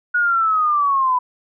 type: linear sweep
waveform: sine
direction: down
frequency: 1459 to 987.8 Hz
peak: -14 dBFS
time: 0.14-1.19 s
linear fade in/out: 10 ms
effects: none